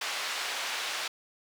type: band-pass noise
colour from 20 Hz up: white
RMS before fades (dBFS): -34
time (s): 0.01-1.08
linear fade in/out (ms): 5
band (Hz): 670 to 4100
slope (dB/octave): 12
effects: none